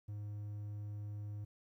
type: tone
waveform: triangle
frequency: 103.83 Hz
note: G#2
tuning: in tune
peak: -39 dBFS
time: 0.08-1.45 s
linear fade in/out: 10 ms
effects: 13-bit